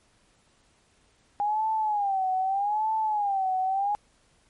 sine tone with vibrato, 811 Hz, G#5, 41 cents flat, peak -23 dBFS, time 1.4-3.95 s, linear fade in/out 0 ms, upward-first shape sine, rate 0.81 Hz, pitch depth 140 cents each way, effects pink hiss -64 dBFS RMS until 4.49 s + MP3 48 kbps

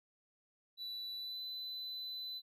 triangle tone with pitch glide, 3959 to 4010 Hz, B7 to B7, +3 to +26 cents, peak -40 dBFS, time 0.77-2.42 s, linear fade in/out 50 ms, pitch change +23 cents, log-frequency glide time 1.16-1.4 s, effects none

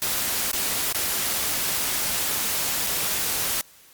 white noise with dropouts, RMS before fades -25 dBFS, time 0.02-3.61 s, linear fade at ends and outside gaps 0 ms, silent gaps 0.514-0.532 / 0.926-0.947 / 2.866-2.87 s, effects white hiss -52 dBFS RMS until 3.93 s + Opus 48 kbps

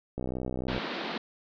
click train, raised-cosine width 2 ms, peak -20 dBFS, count 39, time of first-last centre 0.18-0.779 s, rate 63.4 Hz
pink band-pass noise, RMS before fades -35 dBFS, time 0.68-1.18 s, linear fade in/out 5 ms, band 180 to 4400 Hz, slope 48 dB/octave
effects none

